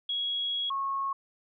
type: tone pair in turn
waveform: sine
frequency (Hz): 3322 / 1094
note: G#7 / C#6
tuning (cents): 0 / -23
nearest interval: octave + perfect fifth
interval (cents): 1923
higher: first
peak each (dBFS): -28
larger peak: neither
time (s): 0.09-0.7 / 0.7-1.13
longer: first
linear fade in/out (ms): 5
effects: none